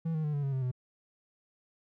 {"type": "tone with pitch steps", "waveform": "triangle", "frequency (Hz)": [163.6, 156.66, 150.02, 143.66, 137.57, 131.74, 126.15], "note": ["E3", "D#3", "D3", "D3", "C#3", "C3", "B2"], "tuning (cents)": [-13, 12, 37, -38, -13, 12, 37], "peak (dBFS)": -27, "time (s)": [0.05, 0.715], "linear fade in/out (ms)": 10, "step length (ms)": 95, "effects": []}